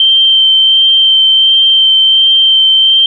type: tone with vibrato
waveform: sine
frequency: 3127 Hz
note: G7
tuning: 5 cents flat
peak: -4 dBFS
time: 0-3.06 s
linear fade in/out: 2 ms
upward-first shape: sine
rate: 1.4 Hz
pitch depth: 10 cents each way
effects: none